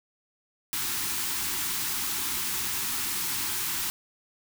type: band-stop noise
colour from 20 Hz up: white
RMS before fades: -30 dBFS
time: 0.73-3.9 s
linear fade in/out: 0 ms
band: 410 to 790 Hz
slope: 96 dB/octave
effects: none